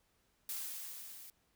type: noise with level ramp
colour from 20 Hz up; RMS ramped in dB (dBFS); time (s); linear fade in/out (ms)
blue; -40 to -53; 0.49-1.3; 2
effects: pink hiss -75 dBFS RMS until 1.55 s